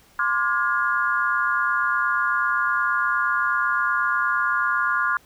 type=chord; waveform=sine; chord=D half-diminished seventh; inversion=third; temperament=equal with one note detuned; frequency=1046.5 / 1174.7 / 1423.8 / 1661.2 Hz; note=C6 / D6 / F6 / Ab6; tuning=0 / 0 / +33 / 0 cents; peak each=-26 / -26 / -22 / -27 dBFS; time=0.19-5.17 s; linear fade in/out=2 ms; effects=pink hiss -55 dBFS RMS until 5.25 s